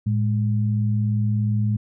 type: tone pair together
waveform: sine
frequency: 110 / 207.1 Hz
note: A2 / G#3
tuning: 0 / -5 cents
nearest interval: major seventh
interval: 1095 cents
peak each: -19 / -25 dBFS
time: 0.06-1.77 s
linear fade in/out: 10 ms
effects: none